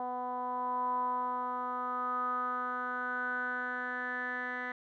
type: tone with low-pass filter sweep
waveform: 10% pulse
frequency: 249.2 Hz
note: B3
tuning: 16 cents sharp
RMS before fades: -35 dBFS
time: 0-4.72 s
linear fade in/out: 2 ms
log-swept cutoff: 850 to 1900 Hz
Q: 8.9
effects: none